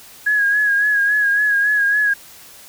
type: tone with vibrato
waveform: sine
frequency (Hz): 1661.2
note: G#6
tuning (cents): 0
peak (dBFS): -13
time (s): 0.26-2.14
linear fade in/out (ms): 10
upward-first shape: sine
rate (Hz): 3.6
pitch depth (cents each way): 44
effects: white hiss -42 dBFS RMS until 2.68 s